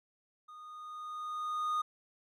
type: tone with level ramp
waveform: triangle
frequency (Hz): 1232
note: D#6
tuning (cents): -17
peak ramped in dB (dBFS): -47 to -27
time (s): 0.48-1.82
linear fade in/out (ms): 10
effects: none

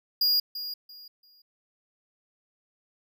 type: tone with echo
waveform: square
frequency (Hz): 4850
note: D#8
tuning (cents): -45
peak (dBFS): -21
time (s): 0.21-0.4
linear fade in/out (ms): 5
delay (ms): 340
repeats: 3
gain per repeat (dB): -12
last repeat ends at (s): 1.42
effects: none

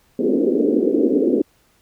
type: band-pass noise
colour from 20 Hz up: pink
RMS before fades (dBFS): -17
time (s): 0.19-1.42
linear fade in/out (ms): 5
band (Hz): 240 to 470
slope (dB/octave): 48
effects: pink hiss -59 dBFS RMS until 1.81 s

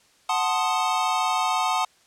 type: chord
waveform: square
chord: F# diminished seventh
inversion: none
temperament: equal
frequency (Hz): 740 / 880 / 1046.5 / 1244.5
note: F#5 / A5 / C6 / Eb6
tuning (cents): 0 / 0 / 0 / 0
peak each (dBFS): -27 / -27 / -29 / -28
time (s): 0.29-1.85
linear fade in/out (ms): 5
effects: white hiss -59 dBFS RMS until 2.06 s + low-pass 8000 Hz 12 dB/octave

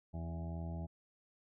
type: harmonic tone with a mistuned harmonic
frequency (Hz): 82.41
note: E2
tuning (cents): 0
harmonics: 1 / 2 / 3 / 4 / 5 / 7 / 8 / 9 / 10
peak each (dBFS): -41 / -43 / -54 / -54 / -61 / -59 / -53 / -63 / -57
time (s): 0.13-0.87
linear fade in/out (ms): 20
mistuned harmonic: 2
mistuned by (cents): +22
effects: none

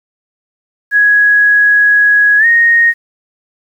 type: tone with pitch glide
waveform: sine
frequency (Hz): 1668 to 1861.5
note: G#6 to A#6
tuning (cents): +7 to -3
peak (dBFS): -5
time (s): 0.91-2.94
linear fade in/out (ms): 50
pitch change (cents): +190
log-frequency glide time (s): 2.38-2.46
effects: 7-bit

